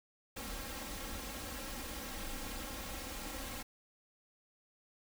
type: noise with comb filter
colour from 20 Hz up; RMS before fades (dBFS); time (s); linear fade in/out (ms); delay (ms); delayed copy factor
pink; -43; 0.36-3.63; 10; 3.7; +0.75
effects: none